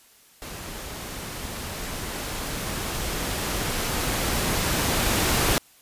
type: noise with level ramp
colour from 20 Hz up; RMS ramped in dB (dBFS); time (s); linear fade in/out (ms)
pink; -37 to -21; 0.42-5.58; 0
effects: white hiss -55 dBFS RMS until 5.81 s + resampled to 32000 Hz